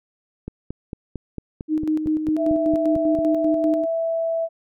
click train, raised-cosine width 3 ms, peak -17 dBFS, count 13, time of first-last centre 0.48-3.189 s, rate 4.43 Hz
sine tone with tremolo, 310 Hz, D#4, 6 cents flat, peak -17 dBFS, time 1.68-3.86 s, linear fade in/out 50 ms, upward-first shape square, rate 5.1 Hz, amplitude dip 50%
sine tone, 659.3 Hz, E5, in tune, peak -20 dBFS, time 2.36-4.49 s, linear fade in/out 50 ms
effects none

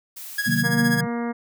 blue noise, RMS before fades -37 dBFS, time 0.16-0.63 s, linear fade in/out 10 ms
45% pulse tone with tremolo, 1659 Hz, G#6, 2 cents flat, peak -20 dBFS, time 0.38-1.01 s, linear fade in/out 5 ms, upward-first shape sine, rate 15 Hz, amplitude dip 70%
sine chord, C half-diminished seventh, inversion none, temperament equal, 130.81 / 155.56 / 185 / 233.1 Hz, C3 / Eb3 / Gb3 / Bb3, 0 / 0 / 0 / 0 cents, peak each -27 / -26 / -27 / -23 dBFS, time 0.46-1.07 s, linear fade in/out 20 ms
harmonic tone, 236 Hz, A#3, 22 cents sharp, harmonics 1 / 2 / 3 / 4 / 5 / 6 / 7 / 8 / 9, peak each -25 / -31 / -35 / -37 / -39 / -41 / -42 / -43 / -44 dBFS, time 0.63-1.33 s, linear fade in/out 20 ms
effects none

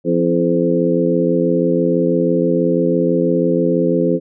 harmonic tone with a mistuned harmonic, 86.1 Hz, F2, 24 cents flat, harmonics 2 / 3 / 4 / 5 / 6, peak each -19 / -19 / -19 / -19 / -19 dBFS, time 0.04-4.2 s, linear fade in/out 50 ms, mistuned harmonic 4, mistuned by -45 cents, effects none

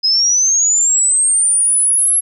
sine linear sweep, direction up, 5030 to 11190 Hz, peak -10 dBFS, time 0.03-2.21 s, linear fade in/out 20 ms, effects none

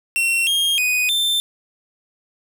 45% pulse tone with pitch steps, 2721 / 3234 / 2489 / 3560 Hz, F7 / G#7 / D#7 / A7, -46 / -47 / 0 / +20 cents, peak -16 dBFS, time 0.16-1.4 s, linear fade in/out 0 ms, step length 310 ms, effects none

